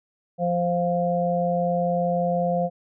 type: harmonic tone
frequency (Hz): 174.7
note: F3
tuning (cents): +1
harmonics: 1 / 3 / 4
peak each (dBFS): -25 / -24 / -25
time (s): 0.38-2.7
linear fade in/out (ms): 50
effects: none